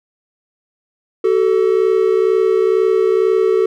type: tone pair together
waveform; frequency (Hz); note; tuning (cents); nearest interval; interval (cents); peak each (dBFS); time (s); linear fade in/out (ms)
triangle; 378.7 / 440.8; F#4 / A4; +40 / +3; minor third; 263; -12 / -12; 1.24-3.66; 5
effects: none